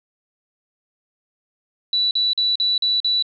sine tone bursts, 3951 Hz, B7, in tune, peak -16 dBFS, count 6, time 1.93-3.225 s, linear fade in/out 2 ms, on 180 ms, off 43 ms, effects none

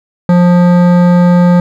triangle tone with hard clipping, 176.5 Hz, F3, 19 cents sharp, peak -6 dBFS, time 0.29-1.6 s, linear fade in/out 2 ms, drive 18 dB, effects none

